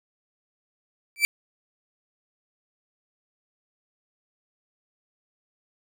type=tone with exponential growth; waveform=40% pulse; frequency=2330 Hz; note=D7; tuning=14 cents flat; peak=-12 dBFS; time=1.16-1.25 s; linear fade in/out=0 ms; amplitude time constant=19 ms; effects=none